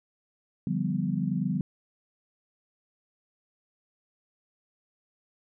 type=chord; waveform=sine; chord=G dominant seventh; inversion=second; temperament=equal; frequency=146.83 / 174.61 / 196 / 246.9 Hz; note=D3 / F3 / G3 / B3; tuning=0 / 0 / 0 / 0 cents; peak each=-32 / -30 / -30 / -33 dBFS; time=0.67-1.61 s; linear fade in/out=2 ms; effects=none